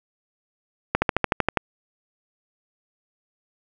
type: slowing click train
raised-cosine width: 0.5 ms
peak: -3 dBFS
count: 9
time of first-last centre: 0.95-1.572 s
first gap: 70 ms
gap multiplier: 1.03
effects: none